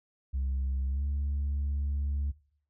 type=tone with pitch glide; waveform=sine; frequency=66.6 to 70.97 Hz; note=C2 to C#2; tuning=+31 to +41 cents; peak=-26 dBFS; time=0.33-2.32 s; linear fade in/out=20 ms; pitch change=+110 cents; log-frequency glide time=0.88-1.04 s; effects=noise-tail reverb RT60 0.6 s tail -21 dB re dry + tanh soft clip ceiling -26 dBFS